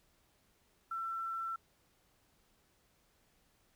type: tone with quantisation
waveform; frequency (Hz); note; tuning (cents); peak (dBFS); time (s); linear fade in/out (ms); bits
sine; 1343; E6; +32; -36; 0.91-1.56; 5; 11
effects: pink hiss -72 dBFS RMS until 3.75 s